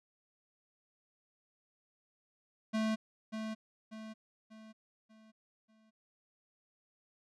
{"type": "tone with echo", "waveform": "square", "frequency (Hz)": 219, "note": "A3", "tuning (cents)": -8, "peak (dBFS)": -31, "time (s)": [2.73, 2.96], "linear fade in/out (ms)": 20, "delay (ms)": 590, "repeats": 5, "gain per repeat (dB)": -7, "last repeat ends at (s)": 5.91, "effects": ["low-pass 6000 Hz 12 dB/octave"]}